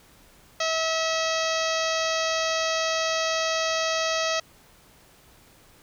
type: harmonic tone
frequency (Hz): 646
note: E5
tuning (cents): -35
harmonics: 1 / 2 / 3 / 4 / 5 / 6 / 7 / 8 / 9 / 10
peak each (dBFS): -27 / -30 / -32 / -33 / -34 / -35 / -35 / -36 / -37 / -37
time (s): 0.6-4.4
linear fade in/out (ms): 5
effects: pink hiss -55 dBFS RMS until 5.82 s